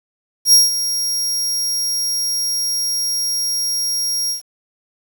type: tone with ADSR envelope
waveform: sawtooth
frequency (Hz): 5600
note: F8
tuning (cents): +4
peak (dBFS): -3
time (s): 0.45-4.42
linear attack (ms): 79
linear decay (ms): 170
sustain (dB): -12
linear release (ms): 120
effects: 7-bit